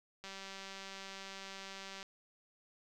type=click train; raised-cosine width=0.2 ms; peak=-30 dBFS; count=348; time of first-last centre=0.24-2.029 s; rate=194 Hz; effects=none